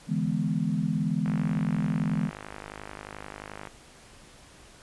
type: chord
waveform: sine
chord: E dominant seventh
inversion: third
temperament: equal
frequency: 146.83 / 164.81 / 207.7 / 246.9 Hz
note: D3 / E3 / G#3 / B3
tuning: 0 / 0 / 0 / 0 cents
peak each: -32 / -28 / -29 / -32 dBFS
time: 0.07-2.31 s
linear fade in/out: 50 ms
type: click train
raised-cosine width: 0.5 ms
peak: -23 dBFS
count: 125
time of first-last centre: 1.26-3.672 s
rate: 51.4 Hz
effects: pink hiss -52 dBFS RMS until 4.82 s + resampled to 24000 Hz